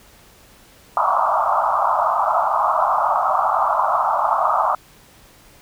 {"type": "band-pass noise", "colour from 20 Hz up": "white", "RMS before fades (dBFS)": -18, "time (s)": [0.97, 4.75], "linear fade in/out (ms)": 2, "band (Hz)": [620, 1300], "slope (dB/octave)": 96, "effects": ["pink hiss -49 dBFS RMS until 5.61 s"]}